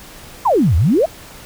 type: exponential two-way sweep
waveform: sine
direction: down then up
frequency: 1108.7 to 73.42 to 713 Hz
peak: -10 dBFS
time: 0.45-1.06 s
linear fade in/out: 10 ms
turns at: 0.76 s
effects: pink hiss -38 dBFS RMS until 1.45 s